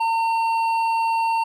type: tone with hard clipping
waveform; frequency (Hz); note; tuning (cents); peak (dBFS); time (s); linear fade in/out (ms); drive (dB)
triangle; 909; A#5; -44; -20; 0-1.44; 10; 11
effects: none